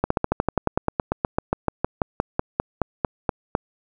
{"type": "slowing click train", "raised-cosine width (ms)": 1, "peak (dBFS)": -5, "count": 26, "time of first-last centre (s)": [0.04, 3.551], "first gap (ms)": 64, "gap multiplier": 1.06, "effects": []}